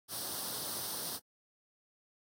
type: noise with comb filter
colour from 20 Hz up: white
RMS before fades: -39 dBFS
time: 0.08-1.2 s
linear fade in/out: 50 ms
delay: 0.21 ms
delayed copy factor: +0.7
effects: high-pass 100 Hz 12 dB/octave + AAC 64 kbps